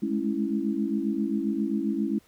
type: chord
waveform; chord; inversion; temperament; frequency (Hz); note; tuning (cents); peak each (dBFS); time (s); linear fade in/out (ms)
sine; A major seventh; third; equal with one note detuned; 207.7 / 215.2 / 277.2 / 329.6; G#3 / A3 / C#4 / E4; 0 / -38 / 0 / 0; -30; 0.02-2.19; 10
effects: pink hiss -61 dBFS RMS until 2.27 s